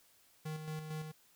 square tone with tremolo, 155.56 Hz, D#3, in tune, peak -39 dBFS, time 0.45-1.12 s, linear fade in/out 10 ms, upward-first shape square, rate 4.4 Hz, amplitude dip 45%, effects white hiss -67 dBFS RMS until 1.35 s

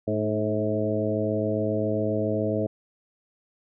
harmonic tone with a mistuned harmonic, 107.3 Hz, A2, 43 cents flat, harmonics 1 / 2 / 3 / 4 / 5 / 6, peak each -30 / -30 / -30 / -30 / -30 / -30 dBFS, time 0.07-2.67 s, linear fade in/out 10 ms, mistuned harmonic 3, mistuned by -44 cents, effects none

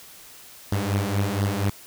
sawtooth beating tone pair, 98 / 102.2 Hz, G2 / G#2, 0 / -27 cents, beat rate 4.2 Hz, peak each -21 dBFS, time 0.72-1.7 s, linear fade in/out 5 ms, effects white hiss -46 dBFS RMS until 1.86 s

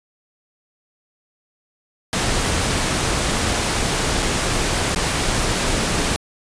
pink noise with dropouts, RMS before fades -20 dBFS, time 2.13-6.16 s, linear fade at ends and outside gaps 0 ms, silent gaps 4.223-4.227 / 4.947-4.96 s, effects resampled to 22050 Hz

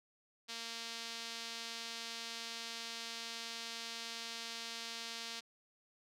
sawtooth tone with band-pass filter, 230.3 Hz, A#3, 21 cents flat, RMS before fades -45 dBFS, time 0.48-5.41 s, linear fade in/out 20 ms, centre 4300 Hz, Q 1.6, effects none

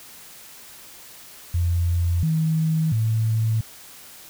sine tone with pitch steps, 86.2 / 159.5 / 111.2 Hz, F2 / D#3 / A2, -22 / +43 / +19 cents, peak -18 dBFS, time 1.54-3.61 s, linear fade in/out 5 ms, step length 690 ms, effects white hiss -44 dBFS RMS until 4.29 s

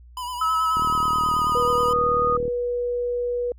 square tone with vibrato, 987.8 Hz, B5, in tune, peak -29 dBFS, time 0.17-1.93 s, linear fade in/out 2 ms, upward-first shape sine, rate 9.3 Hz, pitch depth 47 cents each way
sine tone with pitch glide, 1293 to 1236.8 Hz, E6 to D#6, -34 to -11 cents, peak -19 dBFS, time 0.41-2.37 s, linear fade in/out 5 ms, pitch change -77 cents, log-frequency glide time 0.69-1.5 s
click train, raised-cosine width 3 ms, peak -20 dBFS, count 67, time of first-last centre 0.77-2.48 s, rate 38.6 Hz
sine tone, 485.9 Hz, B4, 28 cents flat, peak -22 dBFS, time 1.55-3.52 s, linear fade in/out 2 ms
effects added 60 Hz sine -44 dBFS peak until 3.58 s

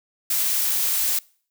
blue noise, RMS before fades -22 dBFS, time 0.3-1.19 s, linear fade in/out 5 ms, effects noise-tail reverb RT60 0.5 s tail -25 dB re dry

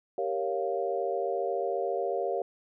sine chord, G half-diminished seventh, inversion none, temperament equal, 392 / 466.2 / 554.4 / 698.5 Hz, G4 / Bb4 / Db5 / F5, 0 / 0 / 0 / 0 cents, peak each -33 dBFS, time 0.18-2.42 s, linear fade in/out 2 ms, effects none

